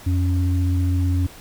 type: tone pair together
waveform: sine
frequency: 87.31 / 277.2 Hz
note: F2 / C#4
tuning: 0 / 0 cents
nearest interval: octave + minor sixth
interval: 2000 cents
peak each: -17 / -26 dBFS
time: 0.06-1.27 s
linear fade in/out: 10 ms
effects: pink hiss -43 dBFS RMS until 1.4 s